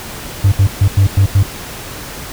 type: tone bursts at uneven times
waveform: triangle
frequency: 98 Hz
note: G2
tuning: in tune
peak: -3 dBFS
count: 6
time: 0.44-0.52 / 0.59-0.67 / 0.81-0.88 / 0.97-1.07 / 1.17-1.26 / 1.35-1.43 s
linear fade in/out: 5 ms
effects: tanh soft clip ceiling 0 dBFS + pink hiss -28 dBFS RMS until 2.32 s